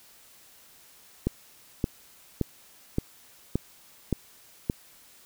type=click train; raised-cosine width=3 ms; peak=-11 dBFS; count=7; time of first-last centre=1.27-4.699 s; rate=1.75 Hz; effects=white hiss -55 dBFS RMS until 5.25 s